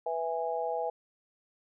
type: chord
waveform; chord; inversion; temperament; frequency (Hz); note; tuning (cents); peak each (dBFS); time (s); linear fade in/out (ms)
sine; E major; second; just; 494.4 / 659.3 / 824.1; B4 / E5 / G#5; +2 / 0 / -14; -34; 0.06-0.9; 5
effects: none